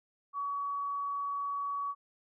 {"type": "tone", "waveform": "sine", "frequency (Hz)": 1131, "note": "C#6", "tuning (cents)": 34, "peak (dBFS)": -32, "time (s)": [0.33, 1.95], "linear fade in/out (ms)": 50, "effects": []}